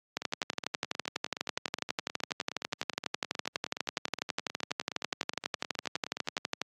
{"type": "two click trains", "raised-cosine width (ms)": 0.2, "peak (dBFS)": [-19, -12], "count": [60, 79], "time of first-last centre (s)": [[0.22, 6.379], [0.17, 6.616]], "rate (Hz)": [9.58, 12.1], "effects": ["high-pass 150 Hz 12 dB/octave", "AAC 32 kbps"]}